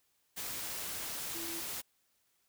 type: tone in noise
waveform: sine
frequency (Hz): 334.2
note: E4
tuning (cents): +24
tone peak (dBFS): -44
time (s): 1.34-1.61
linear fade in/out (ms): 20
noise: white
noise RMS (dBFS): -40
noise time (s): 0.36-1.82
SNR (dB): -7
effects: white hiss -75 dBFS RMS until 2.48 s